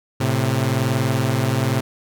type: tone pair together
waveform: sawtooth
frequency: 110.9 / 131.88 Hz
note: A2 / C3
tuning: +14 / +14 cents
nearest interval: minor third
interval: 300 cents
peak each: -17 / -16 dBFS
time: 0.2-1.81 s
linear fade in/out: 10 ms
effects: none